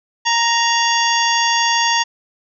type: harmonic tone with a mistuned harmonic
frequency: 932.3 Hz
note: A#5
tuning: in tune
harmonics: 1 / 2 / 3 / 4 / 5 / 6 / 7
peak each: -17 / -20 / -22 / -23 / -24 / -25 / -25 dBFS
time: 0.25-2.04 s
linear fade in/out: 20 ms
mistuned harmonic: 4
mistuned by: -150 cents
effects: none